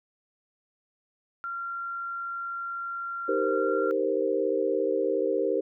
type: tone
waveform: sine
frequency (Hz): 1378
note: F6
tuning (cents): -24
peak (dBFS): -31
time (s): 1.44-3.91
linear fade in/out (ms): 0
type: chord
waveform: sine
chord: C minor seventh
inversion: first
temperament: equal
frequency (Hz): 311.1 / 392 / 466.2 / 523.3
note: Eb4 / G4 / Bb4 / C5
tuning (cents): 0 / 0 / 0 / 0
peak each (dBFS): -32 / -28 / -28 / -29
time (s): 3.28-5.61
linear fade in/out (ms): 10
effects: none